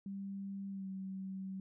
sine tone with pitch glide, 196.7 to 191.1 Hz, G3 to G3, +6 to -44 cents, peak -40 dBFS, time 0.06-1.6 s, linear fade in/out 2 ms, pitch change -50 cents, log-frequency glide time 0.7-0.88 s, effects none

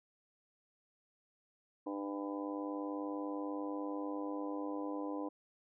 harmonic tone with a mistuned harmonic, 100.2 Hz, G2, 38 cents sharp, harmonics 3 / 4 / 5 / 6 / 7 / 8 / 9 / 10, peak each -39 / -52 / -44 / -50 / -52 / -50 / -55 / -48 dBFS, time 1.86-5.29 s, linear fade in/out 10 ms, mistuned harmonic 9, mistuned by -22 cents, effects none

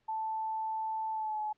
sine tone with pitch glide, 880 to 852.5 Hz, A5 to G#5, 0 to +45 cents, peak -32 dBFS, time 0.08-1.53 s, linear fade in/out 10 ms, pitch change -55 cents, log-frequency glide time 1.12-1.41 s, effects pink hiss -75 dBFS RMS until 1.57 s + low-pass 4000 Hz 12 dB/octave

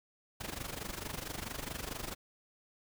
pink noise with amplitude modulation, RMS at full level -38 dBFS, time 0.4-2.15 s, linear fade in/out 10 ms, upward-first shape sine, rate 24.5 Hz, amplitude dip 80%, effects none

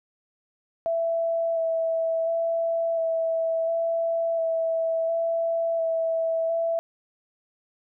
sine tone with vibrato, 660 Hz, E5, 2 cents sharp, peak -22 dBFS, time 0.86-6.79 s, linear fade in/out 0 ms, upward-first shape square, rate 0.71 Hz, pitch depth 12 cents each way, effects none

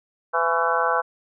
harmonic tone with a mistuned harmonic, 167.6 Hz, E3, 29 cents sharp, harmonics 3 / 4 / 5 / 6 / 7 / 8 / 9, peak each -26 / -27 / -26 / -27 / -26 / -26 / -27 dBFS, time 0.33-1.02 s, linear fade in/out 20 ms, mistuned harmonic 7, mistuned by -71 cents, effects none

